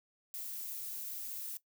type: noise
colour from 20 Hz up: violet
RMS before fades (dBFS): -42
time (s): 0.34-1.57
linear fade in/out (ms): 0
effects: noise-tail reverb RT60 0.1 s tail -17 dB re dry